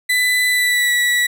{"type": "tone with pitch glide", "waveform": "35% pulse", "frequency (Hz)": [1996, 1948.2], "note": ["B6", "B6"], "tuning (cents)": [18, -24], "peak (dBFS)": -12, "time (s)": [0.09, 1.27], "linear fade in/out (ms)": 10, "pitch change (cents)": -42, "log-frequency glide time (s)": [0.48, 0.93], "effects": []}